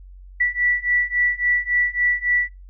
sine beating tone pair, 1956 / 1959.6 Hz, B6 / B6, -17 / -14 cents, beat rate 3.6 Hz, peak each -21 / -20 dBFS, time 0.4-2.49 s, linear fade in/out 10 ms, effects noise-tail reverb RT60 0.2 s tail -21 dB re dry + added 46 Hz sine -39 dBFS peak until 2.69 s

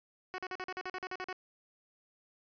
10% pulse tone bursts, 370 Hz, F#4, in tune, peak -29 dBFS, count 12, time 0.34-1.328 s, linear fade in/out 0 ms, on 42 ms, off 44 ms, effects resampled to 11025 Hz + 11-bit

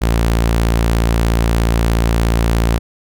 sawtooth tone, 56.9 Hz, A#1, 41 cents flat, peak -8 dBFS, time 0.01-2.79 s, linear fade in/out 20 ms, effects none

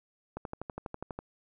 click train, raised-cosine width 1 ms, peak -23 dBFS, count 11, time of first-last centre 0.37-1.19 s, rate 12.2 Hz, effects none

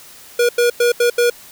square tone bursts at uneven times, 480 Hz, B4, 49 cents flat, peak -12 dBFS, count 5, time 0.39-0.49 / 0.58-0.7 / 0.8-0.92 / 1-1.1 / 1.18-1.3 s, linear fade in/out 5 ms, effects white hiss -41 dBFS RMS until 1.51 s

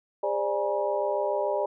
sine tone cluster, 405.3 / 525 / 592 / 831 / 960 Hz, G#4 / C5 / D5 / G#5 / B5, -42 / +6 / +14 / +1 / -49 cents, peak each -31 / -33 / -27 / -33 / -34 dBFS, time 0.23-1.66 s, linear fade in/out 5 ms, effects none

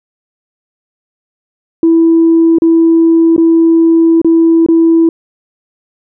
sine tone with dropouts, 329.6 Hz, E4, in tune, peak -3 dBFS, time 1.83-5.09 s, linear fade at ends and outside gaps 2 ms, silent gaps 2.585-2.62 / 3.364-3.379 / 4.216-4.246 / 4.663-4.686 s, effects tanh soft clip ceiling 0 dBFS

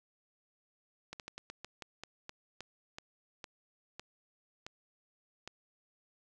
slowing click train, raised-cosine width 0.2 ms, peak -26 dBFS, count 15, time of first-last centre 1.13-5.476 s, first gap 68 ms, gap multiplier 1.21, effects none

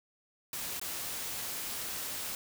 white noise with dropouts, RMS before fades -38 dBFS, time 0.53-2.35 s, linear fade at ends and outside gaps 1 ms, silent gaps 0.797-0.814 s, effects none

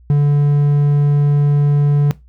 triangle tone, 144.9 Hz, D3, 23 cents flat, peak -7 dBFS, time 0.1-2.11 s, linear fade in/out 0 ms, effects noise-tail reverb RT60 0.2 s tail -19 dB re dry + added 60 Hz sine -42 dBFS peak until 2.28 s

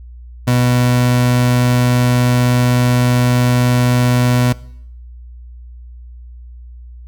30% pulse tone, 123.47 Hz, B2, in tune, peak -8 dBFS, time 0.47-4.53 s, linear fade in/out 10 ms, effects noise-tail reverb RT60 0.7 s tail -21 dB re dry + added 60 Hz sine -32 dBFS peak until 7.07 s

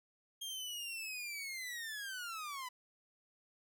sawtooth linear sweep, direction down, 3233 to 982 Hz, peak -38 dBFS, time 0.41-2.69 s, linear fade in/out 10 ms, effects none

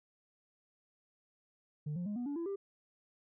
sine tone with pitch steps, 150 / 176.33 / 207.3 / 243.7 / 286.5 / 336.7 / 395.9 Hz, D3 / F3 / G#3 / B3 / D4 / E4 / G4, +37 / +17 / -3 / -23 / -43 / +37 / +17 cents, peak -33 dBFS, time 1.86-2.56 s, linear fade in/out 10 ms, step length 100 ms, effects tanh soft clip ceiling -34 dBFS

